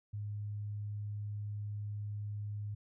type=tone; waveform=sine; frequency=103.83 Hz; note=G#2; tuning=in tune; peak=-37 dBFS; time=0.13-2.75 s; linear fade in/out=10 ms; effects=none